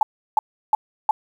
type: tone bursts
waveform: sine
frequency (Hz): 860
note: A5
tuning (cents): -40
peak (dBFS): -12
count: 4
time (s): 0.01-1.11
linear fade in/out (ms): 2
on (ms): 20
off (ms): 340
effects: 8-bit